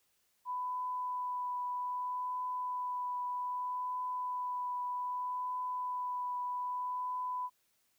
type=tone with vibrato; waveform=sine; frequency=995 Hz; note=B5; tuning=13 cents sharp; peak=-34 dBFS; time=0.45-7.5 s; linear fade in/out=50 ms; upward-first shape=triangle; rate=0.63 Hz; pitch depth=12 cents each way; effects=white hiss -75 dBFS RMS until 7.98 s